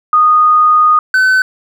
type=tone pair in turn; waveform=sine / triangle; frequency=1235 / 1518.4 Hz; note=D#6 / F#6; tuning=-13 / +44 cents; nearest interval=major third; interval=357 cents; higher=second; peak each=-5 dBFS; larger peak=neither; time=0.13-0.99 / 1.14-1.42 s; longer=first; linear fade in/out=2 ms; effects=none